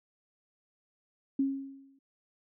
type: tone with exponential decay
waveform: sine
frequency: 272.4 Hz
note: C#4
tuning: 30 cents flat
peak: -23 dBFS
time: 1.39-1.99 s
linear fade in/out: 5 ms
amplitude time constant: 130 ms
effects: none